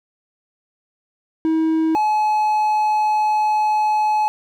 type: tone pair in turn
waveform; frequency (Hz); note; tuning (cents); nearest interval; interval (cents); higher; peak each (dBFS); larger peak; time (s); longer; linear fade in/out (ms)
triangle; 320.2 / 853.1; D#4 / G#5; +50 / +46; octave + perfect fourth; 1696; second; -13; neither; 1.45-1.95 / 1.95-4.28; second; 0
effects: none